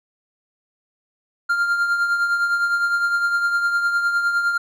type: tone with tremolo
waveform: triangle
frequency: 1397 Hz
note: F6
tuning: in tune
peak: -13 dBFS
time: 1.49-4.58 s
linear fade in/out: 10 ms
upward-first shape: triangle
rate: 9.8 Hz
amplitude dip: 55%
effects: none